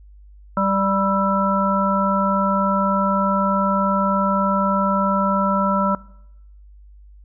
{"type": "harmonic tone with a mistuned harmonic", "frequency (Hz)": 196, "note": "G3", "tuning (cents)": 0, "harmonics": [1, 3, 5, 7], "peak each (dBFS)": [-21, -23, -23, -21], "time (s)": [0.57, 5.95], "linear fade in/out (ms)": 2, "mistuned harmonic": 7, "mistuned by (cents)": -56, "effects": ["noise-tail reverb RT60 0.8 s tail -21 dB re dry", "added 50 Hz sine -42 dBFS peak until 7.24 s"]}